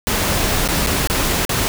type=noise with dropouts; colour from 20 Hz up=pink; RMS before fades=-18 dBFS; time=0.07-1.68 s; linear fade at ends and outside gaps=0 ms; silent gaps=0.677-0.687 / 0.863-0.871 / 1.073-1.099 / 1.451-1.493 s; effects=none